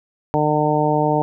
harmonic tone, 150.9 Hz, D3, 47 cents sharp, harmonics 1 / 2 / 3 / 4 / 5 / 6, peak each -22 / -22 / -22 / -22 / -22 / -22 dBFS, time 0.34-1.22 s, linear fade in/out 0 ms, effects none

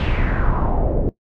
brown noise with low-pass filter sweep, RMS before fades -18 dBFS, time 0-1.09 s, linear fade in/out 0 ms, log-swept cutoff 3100 to 430 Hz, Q 3.1, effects noise-tail reverb RT60 0.1 s tail -17 dB re dry

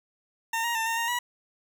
20% pulse tone with pitch steps, 911 / 941 / 897 / 914 / 929 / 970 Hz, A#5 / A#5 / A5 / A#5 / A#5 / B5, -40 / +16 / +33 / -34 / -6 / -31 cents, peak -21 dBFS, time 0.53-1.19 s, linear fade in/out 5 ms, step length 110 ms, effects 10-bit

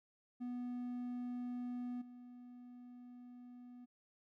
triangle tone with level steps, 245.7 Hz, B3, 9 cents flat, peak -38 / -50 dBFS, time 0.4-3.86 s, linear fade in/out 20 ms, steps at 2.01 s, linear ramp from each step 10 ms, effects none

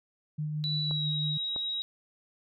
sine tone with tremolo, 151.8 Hz, D#3, 42 cents flat, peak -29 dBFS, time 0.38-1.38 s, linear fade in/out 10 ms, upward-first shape sine, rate 6 Hz, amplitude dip 25%
sine tone with pitch glide, 3951 to 3823 Hz, B7 to A#7, 0 to +43 cents, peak -30 dBFS, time 0.64-1.82 s, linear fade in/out 0 ms, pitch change -57 cents, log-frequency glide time 0.83-1.08 s
clicks, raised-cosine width 1 ms, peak -27 dBFS, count 2, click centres 0.911 / 1.562 s
effects none

